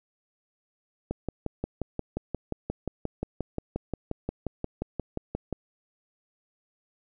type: click train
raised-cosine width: 2 ms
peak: -16 dBFS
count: 26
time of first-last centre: 1.11-5.527 s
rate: 5.66 Hz
effects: none